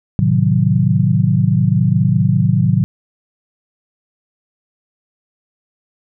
sine chord, A diminished seventh, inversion none, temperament equal, 110 / 130.81 / 155.56 / 185 Hz, A2 / C3 / Eb3 / Gb3, 0 / 0 / 0 / 0 cents, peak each -16 dBFS, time 0.19-2.84 s, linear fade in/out 0 ms, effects none

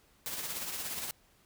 white noise with tremolo, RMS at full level -36 dBFS, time 0.26-1.11 s, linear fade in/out 0 ms, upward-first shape triangle, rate 17 Hz, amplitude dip 50%, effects pink hiss -66 dBFS RMS until 1.45 s

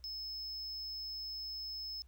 triangle tone, 5210 Hz, E8, 21 cents flat, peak -39 dBFS, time 0.04-2.02 s, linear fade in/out 0 ms, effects added 63 Hz sine -56 dBFS peak until 2.07 s + pink hiss -75 dBFS RMS until 2.07 s

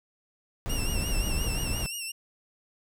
brown noise, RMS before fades -29 dBFS, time 0.66-1.86 s, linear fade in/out 0 ms
15% pulse tone with vibrato, 2764 Hz, F7, 19 cents flat, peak -26 dBFS, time 0.69-2.12 s, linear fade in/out 10 ms, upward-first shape sine, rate 5.7 Hz, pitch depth 68 cents each way
effects none

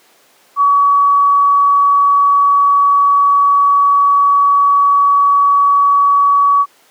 sine tone, 1133 Hz, C#6, 37 cents sharp, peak -7 dBFS, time 0.56-6.66 s, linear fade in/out 50 ms, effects pink hiss -49 dBFS RMS until 6.9 s + high-pass 400 Hz 12 dB/octave

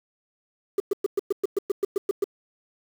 sine tone bursts, 397.1 Hz, G4, 22 cents sharp, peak -16 dBFS, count 12, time 0.78-2.242 s, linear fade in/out 5 ms, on 21 ms, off 110 ms, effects tanh soft clip ceiling -18 dBFS + 7-bit

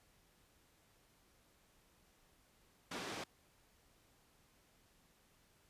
pink band-pass noise, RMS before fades -45 dBFS, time 2.91-3.24 s, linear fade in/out 5 ms, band 190 to 5700 Hz, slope 12 dB/octave, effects pink hiss -71 dBFS RMS until 5.69 s + resampled to 32000 Hz

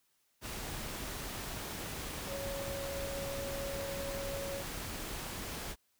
sine tone in noise, 554.4 Hz, C#5, in tune, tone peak -39 dBFS, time 2.27-4.64 s, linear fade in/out 50 ms, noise pink, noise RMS -41 dBFS, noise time 0.41-5.76 s, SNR -1 dB, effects white hiss -75 dBFS RMS until 5.99 s

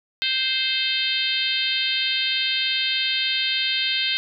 harmonic tone, 523.3 Hz, C5, in tune, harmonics 3 / 4 / 5 / 6 / 7 / 8 / 9, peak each -32 / -30 / -28 / -25 / -26 / -29 / -35 dBFS, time 0.22-4.17 s, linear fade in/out 0 ms, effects none

